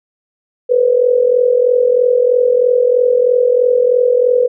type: tone with amplitude modulation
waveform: sine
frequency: 493.9 Hz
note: B4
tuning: in tune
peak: -5 dBFS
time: 0.69-4.48 s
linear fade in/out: 20 ms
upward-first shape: sine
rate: 43.1 Hz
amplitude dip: 75%
effects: none